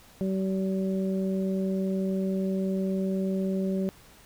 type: harmonic tone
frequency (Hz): 190.8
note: G3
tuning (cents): -47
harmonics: 1 / 2 / 3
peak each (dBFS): -26 / -32 / -36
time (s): 0.21-3.89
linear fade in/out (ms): 0
effects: pink hiss -54 dBFS RMS until 4.25 s